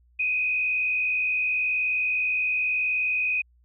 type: tone with frequency modulation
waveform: sine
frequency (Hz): 2500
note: D#7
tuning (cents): +8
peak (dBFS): -22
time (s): 0.19-3.42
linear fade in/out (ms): 10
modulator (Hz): 59.1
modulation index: 0.89
effects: added 60 Hz sine -57 dBFS peak until 3.64 s

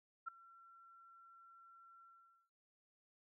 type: tone with ADSR envelope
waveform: sine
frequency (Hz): 1356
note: E6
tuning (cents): +49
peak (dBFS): -38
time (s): 0.26-2.5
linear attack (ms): 22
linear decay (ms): 5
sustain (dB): -22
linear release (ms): 470
effects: none

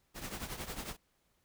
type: noise with tremolo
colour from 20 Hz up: pink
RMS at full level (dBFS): -39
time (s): 0.14-0.97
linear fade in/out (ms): 50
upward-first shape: triangle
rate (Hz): 11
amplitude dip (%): 75
effects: pink hiss -75 dBFS RMS until 1.44 s

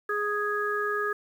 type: harmonic tone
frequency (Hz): 415.3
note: G#4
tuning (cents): 0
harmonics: 1 / 3 / 4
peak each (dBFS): -30 / -30 / -30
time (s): 0.09-1.13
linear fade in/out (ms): 5
effects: 9-bit

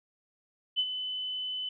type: tone with ADSR envelope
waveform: sine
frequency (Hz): 3017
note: F#7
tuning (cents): +33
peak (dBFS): -23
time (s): 0.76-1.69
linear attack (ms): 31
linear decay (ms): 56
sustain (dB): -9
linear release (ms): 4
effects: none

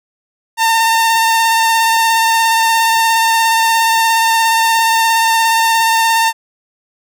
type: tone with vibrato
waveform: sawtooth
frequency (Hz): 906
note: A#5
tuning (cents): -50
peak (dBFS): -6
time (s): 0.57-6.33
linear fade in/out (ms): 50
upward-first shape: sine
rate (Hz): 17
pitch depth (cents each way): 18
effects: none

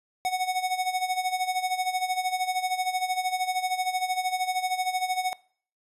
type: tone with tremolo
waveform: square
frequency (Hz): 740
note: F#5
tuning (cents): 0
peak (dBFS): -23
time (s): 0.25-5.33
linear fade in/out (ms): 0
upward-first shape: sine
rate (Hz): 13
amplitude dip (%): 75
effects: noise-tail reverb RT60 0.5 s tail -22 dB re dry + resampled to 32000 Hz

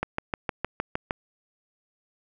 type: click train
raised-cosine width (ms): 0.5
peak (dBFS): -11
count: 8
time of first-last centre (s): 0.03-1.109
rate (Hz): 6.49
effects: none

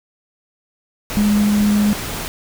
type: tone in noise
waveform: sine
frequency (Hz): 207.7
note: G#3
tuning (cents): 0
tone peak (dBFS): -12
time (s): 1.17-1.93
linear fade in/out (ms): 0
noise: pink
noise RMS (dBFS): -26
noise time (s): 1.1-2.28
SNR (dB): +11
effects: none

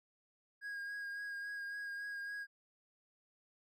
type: tone with vibrato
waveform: triangle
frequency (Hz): 1636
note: G#6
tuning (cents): -26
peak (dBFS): -39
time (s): 0.61-2.47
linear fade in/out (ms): 50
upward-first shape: sine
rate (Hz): 3.6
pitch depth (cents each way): 19
effects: none

